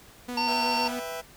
sawtooth tone with vibrato, 244 Hz, B3, 21 cents flat, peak -28 dBFS, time 0.28-1 s, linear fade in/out 10 ms, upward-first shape square, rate 7.8 Hz, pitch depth 15 cents each way
harmonic tone, 909 Hz, A#5, 44 cents flat, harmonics 1 / 3 / 5 / 6, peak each -26 / -31 / -33 / -34 dBFS, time 0.37-0.88 s, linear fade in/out 5 ms
sawtooth chord, E minor, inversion second, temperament just, 494.4 / 659.3 / 791.1 Hz, B4 / E5 / G5, +2 / 0 / +16 cents, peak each -33 / -32 / -37 dBFS, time 0.47-1.22 s, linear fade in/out 20 ms
effects pink hiss -52 dBFS RMS until 1.36 s

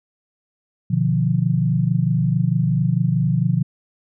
sine chord, B diminished, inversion none, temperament equal with one note detuned, 123.47 / 150 / 174.61 Hz, B2 / D3 / F3, 0 / +37 / 0 cents, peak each -20 dBFS, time 0.9-3.63 s, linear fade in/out 10 ms, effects none

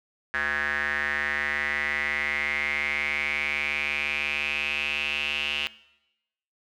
square tone with band-pass filter sweep, 72.8 Hz, D2, 15 cents flat, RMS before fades -28 dBFS, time 0.34-5.67 s, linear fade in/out 0 ms, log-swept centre 1700 to 2800 Hz, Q 8.4, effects noise-tail reverb RT60 0.9 s tail -19 dB re dry

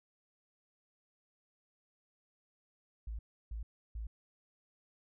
sine tone bursts, 55 Hz, A1, in tune, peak -38 dBFS, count 3, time 3.07-4.07 s, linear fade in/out 5 ms, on 120 ms, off 320 ms, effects none

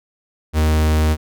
45% pulse tone, 77.7 Hz, D#2, 2 cents flat, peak -13 dBFS, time 0.53-1.17 s, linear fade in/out 50 ms, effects none

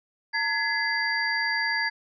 sine tone cluster, 902 / 1685 / 2038 / 4715 Hz, A5 / G#6 / C7 / D8, +43 / +25 / -46 / +6 cents, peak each -32 / -26 / -30 / -31 dBFS, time 0.33-1.9 s, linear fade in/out 20 ms, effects none

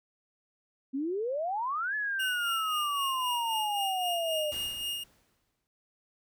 sine exponential two-way sweep, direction up then down, 256.9 to 1729 to 591 Hz, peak -29 dBFS, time 0.93-4.52 s, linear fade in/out 20 ms, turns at 1.95 s
45% pulse tone with tremolo, 2842 Hz, F7, 30 cents sharp, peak -31 dBFS, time 2.19-5.04 s, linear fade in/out 10 ms, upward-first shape sine, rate 3.8 Hz, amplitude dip 45%
pink noise with exponential decay, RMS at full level -44 dBFS, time 4.52-5.67 s, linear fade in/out 0 ms, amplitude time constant 250 ms
effects none

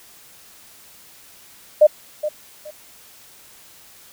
sine tone with echo, 605 Hz, D#5, 49 cents flat, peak -6 dBFS, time 1.81-1.87 s, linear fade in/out 10 ms, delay 420 ms, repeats 2, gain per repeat -13 dB, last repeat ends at 2.71 s, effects white hiss -47 dBFS RMS until 4.12 s

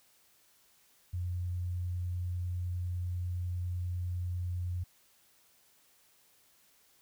sine tone, 89 Hz, F2, 33 cents sharp, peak -32 dBFS, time 1.13-4.84 s, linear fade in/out 10 ms, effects white hiss -66 dBFS RMS until 7.01 s

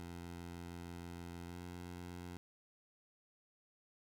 15% pulse tone with pitch glide, 86.4 to 88.27 Hz, F2 to F2, -18 to +19 cents, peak -40 dBFS, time 0-2.37 s, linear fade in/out 0 ms, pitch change +37 cents, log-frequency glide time 1.46-1.59 s, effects none

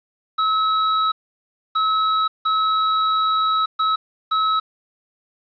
square tone bursts at uneven times, 1291 Hz, E6, 37 cents flat, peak -17 dBFS, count 5, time 0.38-1.12 / 1.75-2.28 / 2.45-3.66 / 3.79-3.96 / 4.31-4.6 s, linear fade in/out 10 ms, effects resampled to 11025 Hz + 8-bit

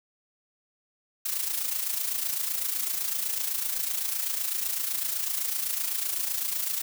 blue noise with amplitude modulation, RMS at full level -27 dBFS, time 1.25-6.82 s, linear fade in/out 10 ms, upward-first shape sine, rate 27.9 Hz, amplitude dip 60%, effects none

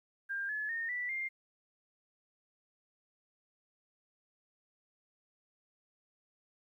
sine tone with pitch steps, 1598 / 1712.7 / 1835.6 / 1967.4 / 2109 Hz, G6 / A6 / A#6 / B6 / C7, +33 / -47 / -27 / -7 / +13 cents, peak -34 dBFS, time 0.29-1.29 s, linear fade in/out 20 ms, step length 200 ms, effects 12-bit

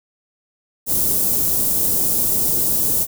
white band-stop noise, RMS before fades -18 dBFS, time 0.86-3.07 s, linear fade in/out 50 ms, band 420 to 10000 Hz, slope 12 dB/octave, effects none

